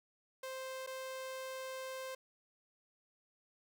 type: tone with dropouts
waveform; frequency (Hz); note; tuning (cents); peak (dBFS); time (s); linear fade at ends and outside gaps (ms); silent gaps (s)
sawtooth; 523.3; C5; 0; -38; 0.43-2.15; 5; 0.865-0.872
effects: none